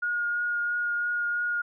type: tone with vibrato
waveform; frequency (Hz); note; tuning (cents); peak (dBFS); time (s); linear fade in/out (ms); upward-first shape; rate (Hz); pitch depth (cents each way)
sine; 1432; F6; +43; -25; 0.02-1.62; 10; triangle; 3; 13
effects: none